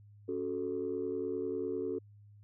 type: chord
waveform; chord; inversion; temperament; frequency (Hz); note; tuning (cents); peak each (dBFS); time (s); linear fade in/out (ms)
sine; F# minor; second; equal; 277.2 / 370 / 440; C#4 / F#4 / A4; 0 / 0 / 0; -39 / -36 / -36; 0.28-1.99; 10
effects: tanh soft clip ceiling -25 dBFS + added 103 Hz sine -54 dBFS peak until 2.43 s